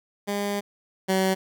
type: tone pair in turn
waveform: 15% pulse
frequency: 202.9 / 189.7 Hz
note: G#3 / F#3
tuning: -40 / +43 cents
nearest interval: minor second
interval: 117 cents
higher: first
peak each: -19 / -14 dBFS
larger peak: second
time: 0.27-0.61 / 1.08-1.35 s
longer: first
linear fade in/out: 20 ms
effects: none